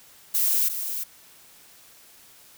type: noise with echo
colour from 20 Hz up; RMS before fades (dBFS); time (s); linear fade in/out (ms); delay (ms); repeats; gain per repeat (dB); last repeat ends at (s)
violet; -22; 0.34-0.69; 10; 350; 1; -8; 1.04
effects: white hiss -52 dBFS RMS until 2.57 s